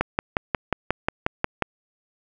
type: click train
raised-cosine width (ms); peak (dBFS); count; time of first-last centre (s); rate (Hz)
0.5; -5; 10; 0.01-1.623; 5.58
effects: none

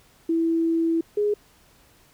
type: tone pair in turn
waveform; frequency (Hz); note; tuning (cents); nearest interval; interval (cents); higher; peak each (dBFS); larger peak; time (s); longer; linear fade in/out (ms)
sine; 329.6 / 415.3; E4 / G#4; 0 / 0; major third; 400; second; -19; neither; 0.29-1.01 / 1.17-1.34; first; 5
effects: pink hiss -57 dBFS RMS until 2.13 s

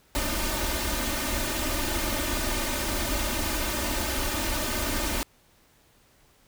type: noise with comb filter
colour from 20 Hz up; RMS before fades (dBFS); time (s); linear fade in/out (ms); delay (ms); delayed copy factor
pink; -28; 0.15-5.23; 0; 3.3; +1
effects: pink hiss -61 dBFS RMS until 6.47 s

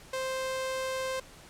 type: tone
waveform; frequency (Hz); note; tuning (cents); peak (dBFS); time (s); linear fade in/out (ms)
sawtooth; 523.3; C5; 0; -27; 0.13-1.2; 5
effects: pink hiss -52 dBFS RMS until 1.49 s + low-pass 11000 Hz 12 dB/octave

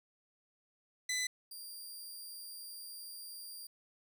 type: tone pair in turn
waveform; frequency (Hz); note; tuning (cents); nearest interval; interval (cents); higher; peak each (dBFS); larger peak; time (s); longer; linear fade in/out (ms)
15% pulse; 2005 / 4769; B6 / D8; +26 / +26; octave + minor third; 1500; second; -27 / -39; first; 1.09-1.27 / 1.51-3.67; second; 5
effects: none

